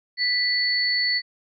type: tone pair together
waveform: sine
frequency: 1975.5 / 4445 Hz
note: B6 / C#8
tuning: 0 / +4 cents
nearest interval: octave + major second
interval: 1404 cents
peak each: -23 / -22 dBFS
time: 0.17-1.22 s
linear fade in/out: 50 ms
effects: none